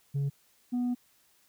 sine tone pair in turn, 140.3 / 245.5 Hz, C#3 / B3, +21 / -10 cents, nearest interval minor seventh, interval 969 cents, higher second, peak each -24 dBFS, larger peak neither, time 0.14-0.3 / 0.72-0.95 s, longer second, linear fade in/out 20 ms, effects tanh soft clip ceiling -26 dBFS + white hiss -66 dBFS RMS until 1.48 s

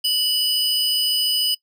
square tone pair together, 2960 / 4987 Hz, F#7 / D#8, 0 / +3 cents, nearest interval major sixth, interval 903 cents, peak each -21 dBFS, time 0.04-1.55 s, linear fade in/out 10 ms, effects noise-tail reverb RT60 0.1 s tail -23 dB re dry

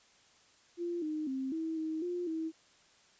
sine tone with pitch steps, 345.4 / 308.1 / 264.8 / 322.8 / 316.5 / 353.2 / 321.6 Hz, F4 / D#4 / C4 / E4 / D#4 / F4 / E4, -19 / -17 / +21 / -36 / +30 / +20 / -43 cents, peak -33 dBFS, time 0.77-2.52 s, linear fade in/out 50 ms, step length 250 ms, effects white hiss -64 dBFS RMS until 3.19 s + resampled to 16000 Hz

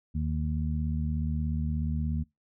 harmonic tone, 76.8 Hz, D#2, 22 cents flat, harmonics 1 / 2 / 3, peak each -29 / -32 / -34 dBFS, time 0.14-2.24 s, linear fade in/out 20 ms, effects noise-tail reverb RT60 0.2 s tail -25 dB re dry

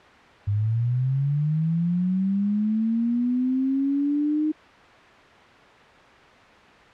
sine linear sweep, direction up, 99.6 to 310.3 Hz, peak -20 dBFS, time 0.47-4.52 s, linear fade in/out 10 ms, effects white hiss -48 dBFS RMS until 6.93 s + low-pass 2000 Hz 12 dB/octave

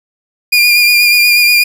30% pulse tone with vibrato, 2419 Hz, D#7, 49 cents flat, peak -3 dBFS, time 0.52-1.64 s, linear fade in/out 10 ms, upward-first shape sine, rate 8.3 Hz, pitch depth 26 cents each way, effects none

